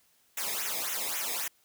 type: noise with flanger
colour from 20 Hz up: white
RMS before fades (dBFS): -33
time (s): 0.37-1.48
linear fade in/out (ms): 5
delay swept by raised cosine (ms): 0.21 to 0.71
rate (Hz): 3.7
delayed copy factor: -1
effects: white hiss -67 dBFS RMS until 1.64 s